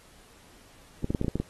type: clicks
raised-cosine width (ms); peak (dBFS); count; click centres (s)
3; -14; 8; 1.044 / 1.105 / 1.148 / 1.214 / 1.246 / 1.282 / 1.356 / 1.4
effects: pink hiss -56 dBFS RMS until 1.49 s + AAC 32 kbps